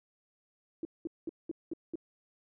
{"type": "tone bursts", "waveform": "sine", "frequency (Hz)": 329.6, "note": "E4", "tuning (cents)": 0, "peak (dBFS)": -33, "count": 6, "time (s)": [0.83, 1.956], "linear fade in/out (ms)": 2, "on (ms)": 21, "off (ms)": 200, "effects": []}